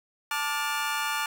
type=chord; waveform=25% pulse; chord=D minor; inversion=second; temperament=equal with one note detuned; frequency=880 / 1174.7 / 1425.4 Hz; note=A5 / D6 / F6; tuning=0 / 0 / +35 cents; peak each=-28 dBFS; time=0.31-1.26 s; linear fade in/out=2 ms; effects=none